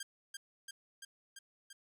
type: tone with echo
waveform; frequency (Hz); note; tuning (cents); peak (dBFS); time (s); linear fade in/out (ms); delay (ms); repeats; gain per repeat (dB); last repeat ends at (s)
10% pulse; 1600; G6; +35; -32; 0-0.03; 5; 340; 5; -2; 1.73
effects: none